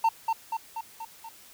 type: tone with echo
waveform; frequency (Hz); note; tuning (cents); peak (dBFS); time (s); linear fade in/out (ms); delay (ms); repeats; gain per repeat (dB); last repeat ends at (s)
triangle; 904; A5; +47; -17; 0.04-0.09; 5; 240; 5; -4; 1.29
effects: white hiss -52 dBFS RMS until 1.53 s